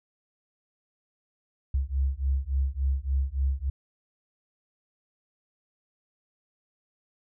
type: beating tone pair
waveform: sine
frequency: 66 / 69.5 Hz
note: C2 / C#2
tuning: +16 / +5 cents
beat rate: 3.5 Hz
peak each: -27 dBFS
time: 1.74-3.7 s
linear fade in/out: 5 ms
effects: none